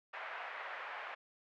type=band-pass noise; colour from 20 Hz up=white; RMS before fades=-45 dBFS; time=0.13-1.15 s; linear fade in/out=10 ms; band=590 to 2100 Hz; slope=24 dB/octave; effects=none